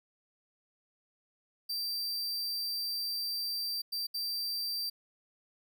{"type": "tone bursts at uneven times", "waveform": "45% pulse", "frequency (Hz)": 4691, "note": "D8", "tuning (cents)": -3, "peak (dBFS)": -32, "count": 3, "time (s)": [[1.69, 3.82], [3.92, 4.07], [4.14, 4.9]], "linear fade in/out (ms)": 10, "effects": []}